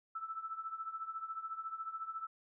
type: tone with tremolo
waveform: sine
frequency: 1318.5 Hz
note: E6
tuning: in tune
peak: -36 dBFS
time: 0.15-2.27 s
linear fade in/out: 5 ms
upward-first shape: triangle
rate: 14 Hz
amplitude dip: 85%
effects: none